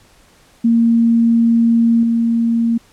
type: tone with level steps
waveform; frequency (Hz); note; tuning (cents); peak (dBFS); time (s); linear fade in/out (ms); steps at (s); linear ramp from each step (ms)
sine; 231.2; A#3; -14; -9 / -12; 0.64-2.78; 10; 2.03; 2
effects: pink hiss -50 dBFS RMS until 2.92 s + low-pass 11000 Hz 12 dB/octave